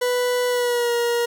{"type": "tone with pitch glide", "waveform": "40% pulse", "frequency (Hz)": [493.9, 474.3], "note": ["B4", "A#4"], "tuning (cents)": [0, 30], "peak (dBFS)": -18, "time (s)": [0.01, 1.26], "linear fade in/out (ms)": 10, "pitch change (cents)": -70, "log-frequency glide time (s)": [0.48, 0.93], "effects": []}